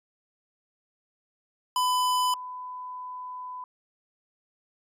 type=tone pair in turn; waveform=square / sine; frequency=1002 / 1002 Hz; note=B5 / B5; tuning=+25 / +25 cents; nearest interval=unison; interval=0 cents; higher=neither; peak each=-23 / -35 dBFS; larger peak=first; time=1.76-2.34 / 2.34-3.64 s; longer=second; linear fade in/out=2 ms; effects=resampled to 32000 Hz